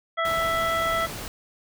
harmonic tone, 661 Hz, E5, 5 cents sharp, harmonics 1 / 2 / 3 / 5, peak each -27 / -25 / -29 / -35 dBFS, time 0.17-1.07 s, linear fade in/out 20 ms
pink noise, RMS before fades -35 dBFS, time 0.25-1.28 s, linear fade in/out 0 ms
effects none

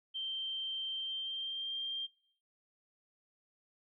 sine tone with pitch glide, 3136 to 3182 Hz, G7 to G7, 0 to +25 cents, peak -36 dBFS, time 0.14-2.07 s, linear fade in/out 20 ms, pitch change +25 cents, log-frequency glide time 0.94-1.74 s, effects noise-tail reverb RT60 0.7 s tail -22 dB re dry

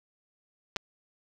clicks, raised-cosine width 0.2 ms, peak -13 dBFS, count 2, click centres 0.762 / 0.767 s, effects low-pass 7000 Hz 12 dB/octave + 7-bit

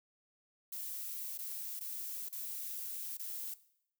violet noise with dropouts, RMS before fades -42 dBFS, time 0.72-3.54 s, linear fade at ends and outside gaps 5 ms, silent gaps 1.377-1.387 / 1.794-1.808 / 2.288-2.325 / 3.171-3.194 s, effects noise-tail reverb RT60 0.7 s tail -17 dB re dry

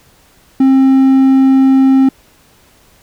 triangle tone, 266.3 Hz, C4, 31 cents sharp, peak -3 dBFS, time 0.6-2.09 s, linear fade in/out 5 ms, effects pink hiss -48 dBFS RMS until 3.02 s

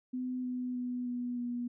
sine tone with pitch steps, 253 / 250.2 / 247.5 / 244.8 / 242.1 Hz, B3 / B3 / B3 / B3 / B3, +42 / +23 / +4 / -15 / -34 cents, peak -33 dBFS, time 0.13-1.68 s, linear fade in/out 10 ms, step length 310 ms, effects none

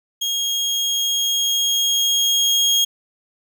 30% pulse tone with level ramp, 3262 Hz, G#7, 32 cents flat, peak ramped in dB -17 to -11 dBFS, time 0.21-2.85 s, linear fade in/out 10 ms, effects none

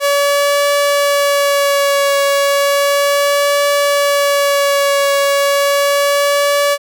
sawtooth tone with vibrato, 567 Hz, C#5, 39 cents sharp, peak -7 dBFS, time 0-6.78 s, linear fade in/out 50 ms, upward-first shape triangle, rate 0.34 Hz, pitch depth 19 cents each way, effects none

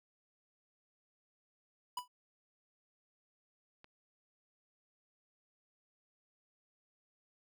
square tone with exponential decay, 987.8 Hz, B5, in tune, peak -34 dBFS, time 1.97-2.08 s, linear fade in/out 5 ms, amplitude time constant 23 ms
clicks, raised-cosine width 0.3 ms, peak -39 dBFS, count 2, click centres 1.988 / 3.844 s
effects none

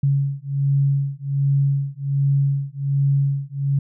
sine beating tone pair, 138.6 / 139.9 Hz, C#3 / C#3, 0 / +16 cents, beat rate 1.3 Hz, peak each -20 dBFS, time 0.03-3.79 s, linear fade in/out 5 ms, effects none

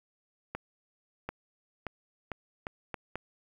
accelerating click train, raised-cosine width 0.5 ms, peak -20 dBFS, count 7, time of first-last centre 0.55-3.156 s, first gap 740 ms, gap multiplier 0.78, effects 9-bit

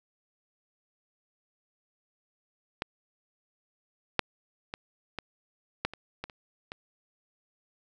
clicks, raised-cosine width 0.3 ms, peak -14 / -6 / -19 / -18 / -11 / -25 / -19 / -30 / -22 dBFS, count 9, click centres 2.821 / 4.193 / 4.739 / 5.187 / 5.85 / 5.936 / 6.24 / 6.298 / 6.719 s, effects none

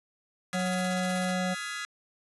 harmonic tone, 183.7 Hz, F#3, 12 cents flat, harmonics 1 / 3 / 4, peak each -29 / -34 / -35 dBFS, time 0.53-1.55 s, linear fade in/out 20 ms
sawtooth chord, F half-diminished seventh, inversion third, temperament just, 1257.2 / 1396.9 / 1676.3 / 2012 Hz, Eb6 / F6 / Ab6 / Cb7, +18 / 0 / +16 / +32 cents, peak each -37 / -37 / -34 / -36 dBFS, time 0.53-1.85 s, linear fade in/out 0 ms
white noise with tremolo, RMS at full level -41 dBFS, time 0.53-1.34 s, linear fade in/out 0 ms, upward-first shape square, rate 16 Hz, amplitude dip 65%
effects resampled to 24000 Hz

